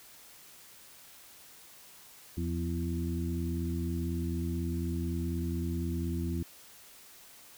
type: harmonic tone with a mistuned harmonic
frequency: 84.1 Hz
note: E2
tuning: 35 cents sharp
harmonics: 1 / 2 / 3 / 4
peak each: -33 / -36 / -38 / -39 dBFS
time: 2.37-6.43 s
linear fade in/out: 5 ms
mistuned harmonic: 2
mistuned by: +58 cents
effects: white hiss -54 dBFS RMS until 7.57 s